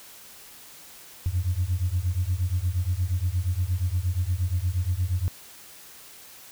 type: beating tone pair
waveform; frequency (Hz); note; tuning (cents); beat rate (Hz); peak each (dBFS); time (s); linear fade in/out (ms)
sine; 85.9 / 94.4; F2 / F#2; -28 / +35; 8.5; -25 / -25; 1.26-5.28; 0
effects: tanh soft clip ceiling -16 dBFS + white hiss -47 dBFS RMS until 6.51 s